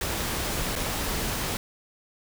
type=noise with dropouts; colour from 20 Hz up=pink; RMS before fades=-29 dBFS; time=0.01-1.57 s; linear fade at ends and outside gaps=2 ms; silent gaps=0.755-0.76 s; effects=none